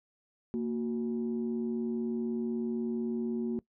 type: tone pair together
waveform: sine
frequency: 231.5 / 367.5 Hz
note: A#3 / F#4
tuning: -12 / -12 cents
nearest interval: minor sixth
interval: 800 cents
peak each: -30 / -34 dBFS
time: 0.54-3.59 s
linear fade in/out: 0 ms
effects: noise-tail reverb RT60 0.1 s tail -21 dB re dry + tanh soft clip ceiling -24 dBFS